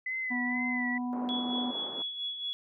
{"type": "tone with vibrato", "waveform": "sine", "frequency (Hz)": 2005, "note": "B6", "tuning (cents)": 26, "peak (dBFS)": -31, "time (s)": [0.06, 0.98], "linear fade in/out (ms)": 5, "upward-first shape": "sine", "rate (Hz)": 2.1, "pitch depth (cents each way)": 50}
{"type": "harmonic tone", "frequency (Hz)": 246.9, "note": "B3", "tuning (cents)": 0, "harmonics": [1, 3, 4], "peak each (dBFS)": [-31, -41, -43], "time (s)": [0.3, 1.72], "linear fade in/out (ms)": 20}
{"type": "band-pass noise", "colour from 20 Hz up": "pink", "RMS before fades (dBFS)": -43, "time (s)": [1.13, 2.02], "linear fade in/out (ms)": 0, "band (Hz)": [250, 1100], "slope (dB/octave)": 24}
{"type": "tone with tremolo", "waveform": "sine", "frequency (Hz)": 3376, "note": "G#7", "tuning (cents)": 28, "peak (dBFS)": -31, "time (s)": [1.29, 2.53], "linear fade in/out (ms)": 0, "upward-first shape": "sine", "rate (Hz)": 4.4, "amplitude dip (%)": 55}
{"effects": []}